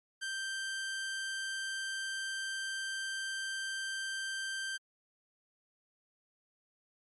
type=tone; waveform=sawtooth; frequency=1568 Hz; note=G6; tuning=in tune; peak=-32 dBFS; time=0.21-4.78 s; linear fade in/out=20 ms; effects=MP3 48 kbps